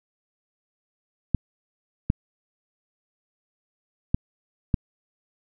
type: clicks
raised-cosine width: 5 ms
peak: -7 dBFS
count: 4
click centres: 1.347 / 2.101 / 4.145 / 4.742 s
effects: none